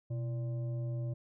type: tone with frequency modulation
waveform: sine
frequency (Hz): 123.3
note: B2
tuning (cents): -2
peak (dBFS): -33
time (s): 0.1-1.14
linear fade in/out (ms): 10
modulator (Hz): 459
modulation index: 0.34
effects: none